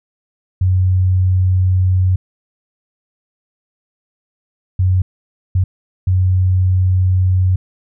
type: tone bursts at uneven times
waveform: sine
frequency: 92.5 Hz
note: F#2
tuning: in tune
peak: -10 dBFS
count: 4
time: 0.61-2.16 / 4.79-5.02 / 5.55-5.64 / 6.07-7.56 s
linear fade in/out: 5 ms
effects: none